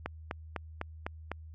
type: click train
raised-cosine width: 0.5 ms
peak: -19 dBFS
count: 6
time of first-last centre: 0.06-1.316 s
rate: 3.98 Hz
effects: added 79 Hz sine -45 dBFS peak until 1.54 s